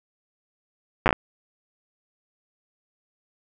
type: slowing click train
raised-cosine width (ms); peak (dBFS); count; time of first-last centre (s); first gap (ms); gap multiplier
0.5; -3; 6; 1.06-1.128; 8; 1.27
effects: none